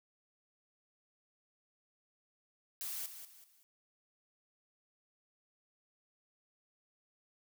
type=noise with echo; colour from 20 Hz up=blue; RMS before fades=-41 dBFS; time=2.81-3.06 s; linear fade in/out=0 ms; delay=190 ms; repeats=3; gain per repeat=-9 dB; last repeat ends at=3.63 s; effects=none